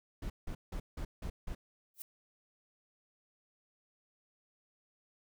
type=noise bursts; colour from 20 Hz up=brown; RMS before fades=-39 dBFS; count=6; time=0.22-1.55 s; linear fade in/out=5 ms; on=80 ms; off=170 ms
type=noise with exponential growth; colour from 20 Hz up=violet; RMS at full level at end=-39 dBFS; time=1.94-2.02 s; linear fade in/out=1 ms; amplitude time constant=16 ms
effects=none